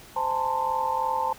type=tone cluster; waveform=sine; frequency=518 / 857 / 900 / 1042 Hz; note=C5 / A5 / A5 / C6; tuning=-17 / -46 / +39 / -7 cents; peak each=-33 / -31 / -25 / -32 dBFS; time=0.16-1.33 s; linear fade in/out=5 ms; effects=pink hiss -48 dBFS RMS until 1.38 s